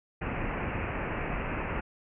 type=low-pass noise; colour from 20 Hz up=pink; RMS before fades=-33 dBFS; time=0.21-1.81 s; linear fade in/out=10 ms; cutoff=2700 Hz; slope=96 dB/octave; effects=none